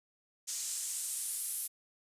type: noise with band-pass filter sweep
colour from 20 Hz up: white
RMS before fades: -38 dBFS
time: 0.47-1.68 s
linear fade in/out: 20 ms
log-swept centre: 6700 to 11000 Hz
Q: 2.2
effects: resampled to 32000 Hz